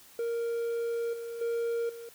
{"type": "tone with level steps", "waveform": "triangle", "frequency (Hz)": 466.2, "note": "A#4", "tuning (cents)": 0, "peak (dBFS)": [-27, -34, -26, -39], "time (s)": [0.19, 2.09], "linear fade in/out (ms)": 2, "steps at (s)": [1.13, 1.41, 1.89], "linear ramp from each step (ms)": 5, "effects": ["white hiss -55 dBFS RMS until 2.14 s"]}